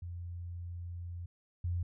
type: tone pair in turn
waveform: sine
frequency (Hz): 87 / 87.61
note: F2 / F2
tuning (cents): -6 / +6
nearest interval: unison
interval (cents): 12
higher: second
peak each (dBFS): -39 / -31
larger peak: second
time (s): 0.02-1.26 / 1.64-1.83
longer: first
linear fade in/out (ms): 5
effects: none